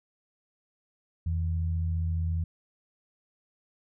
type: tone pair together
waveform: sine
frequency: 84.23 / 159 Hz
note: E2 / D#3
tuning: +38 / +38 cents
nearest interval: major seventh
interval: 1100 cents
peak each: -26 / -36 dBFS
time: 1.26-2.44 s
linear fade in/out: 5 ms
effects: none